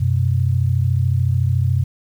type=tone pair together; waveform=sine; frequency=92.67 / 126.5 Hz; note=F#2 / B2; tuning=+3 / +42 cents; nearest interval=perfect fourth; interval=539 cents; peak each=-17 dBFS; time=0-1.84 s; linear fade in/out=10 ms; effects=8-bit